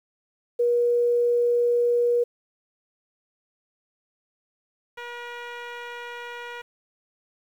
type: tone pair in turn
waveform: sine / 10% pulse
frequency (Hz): 479.6 / 479.6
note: A#4 / A#4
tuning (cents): +49 / +49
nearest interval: unison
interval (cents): 0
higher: neither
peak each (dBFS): -18 / -25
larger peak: first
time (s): 0.59-2.24 / 4.97-6.62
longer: neither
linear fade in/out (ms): 10
effects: low-pass 3000 Hz 12 dB/octave + 9-bit